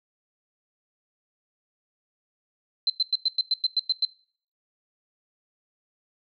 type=tone bursts; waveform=sine; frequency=4084 Hz; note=C8; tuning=43 cents flat; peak=-19 dBFS; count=10; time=2.87-4.051 s; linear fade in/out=2 ms; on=29 ms; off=99 ms; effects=noise-tail reverb RT60 0.5 s tail -22 dB re dry